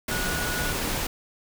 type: tone in noise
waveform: sine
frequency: 1460 Hz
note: F#6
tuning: 24 cents flat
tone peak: -31 dBFS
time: 0.11-0.72 s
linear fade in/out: 5 ms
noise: pink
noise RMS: -28 dBFS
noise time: 0.08-1.07 s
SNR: -6 dB
effects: none